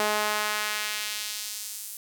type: tone with high-pass filter sweep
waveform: sawtooth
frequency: 211.1 Hz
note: G#3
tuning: 29 cents sharp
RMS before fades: -30 dBFS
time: 0-1.97 s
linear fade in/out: 2 ms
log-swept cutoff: 590 to 10000 Hz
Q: 0.88
effects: none